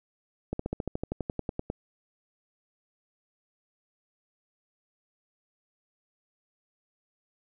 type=slowing click train; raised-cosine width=2 ms; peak=-17 dBFS; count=15; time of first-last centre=0.53-1.701 s; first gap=64 ms; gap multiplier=1.04; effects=none